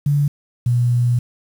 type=tone pair in turn; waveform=sine; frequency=144.3 / 121.34 Hz; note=D3 / B2; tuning=-30 / -30 cents; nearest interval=minor third; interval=300 cents; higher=first; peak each=-13 dBFS; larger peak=neither; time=0.06-0.28 / 0.66-1.19 s; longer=second; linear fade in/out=5 ms; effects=7-bit